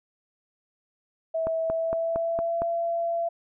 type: tone with pitch glide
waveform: sine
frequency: 651 to 676.7 Hz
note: E5 to E5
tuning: -22 to +45 cents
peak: -24 dBFS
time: 1.34-3.29 s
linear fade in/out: 10 ms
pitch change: +67 cents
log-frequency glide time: 1.62-2.65 s
type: click train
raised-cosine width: 1 ms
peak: -17 dBFS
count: 6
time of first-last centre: 1.47-2.619 s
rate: 4.35 Hz
effects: none